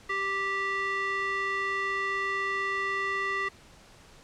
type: tone with band-pass filter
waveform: square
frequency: 392 Hz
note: G4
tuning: in tune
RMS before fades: -30 dBFS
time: 0.09-3.49 s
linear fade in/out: 10 ms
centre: 1700 Hz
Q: 4.1
effects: pink hiss -54 dBFS RMS until 4.23 s + low-pass 8000 Hz 12 dB/octave